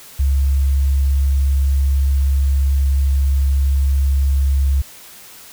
sine tone, 68.6 Hz, C#2, 17 cents flat, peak -12 dBFS, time 0.19-4.82 s, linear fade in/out 10 ms, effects white hiss -40 dBFS RMS until 5.52 s

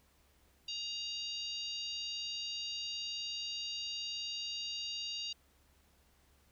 harmonic tone, 939 Hz, A#5, 12 cents sharp, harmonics 3 / 4 / 5 / 6 / 7, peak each -42 / -44 / -42 / -55 / -52 dBFS, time 0.68-5.33 s, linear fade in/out 5 ms, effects added 69 Hz sine -70 dBFS peak until 6.51 s + pink hiss -70 dBFS RMS until 6.51 s

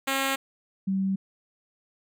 5% pulse / sine tone pair in turn, 270.5 / 192.6 Hz, C#4 / G3, -42 / -30 cents, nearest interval tritone, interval 588 cents, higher first, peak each -13 / -23 dBFS, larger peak first, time 0.07-0.36 / 0.87-1.16 s, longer neither, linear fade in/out 10 ms, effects none

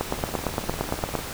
two click trains, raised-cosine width 1 ms, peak -9 / -17 dBFS, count 11 / 22, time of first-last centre 0.01-1.153 / 0.14-1.19 s, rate 8.75 / 20 Hz, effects pink hiss -34 dBFS RMS until 1.33 s

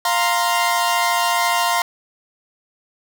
sawtooth chord, F suspended fourth, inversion none, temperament equal, 698.5 / 932.3 / 1046.5 Hz, F5 / Bb5 / C6, 0 / 0 / 0 cents, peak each -17 dBFS, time 0.05-1.82 s, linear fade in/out 2 ms, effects none

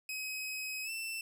sawtooth tone with pitch glide, 2538 to 2670 Hz, D#7 to E7, +34 to +22 cents, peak -34 dBFS, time 0.09-1.21 s, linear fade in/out 2 ms, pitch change +88 cents, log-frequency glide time 0.84-0.9 s, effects none

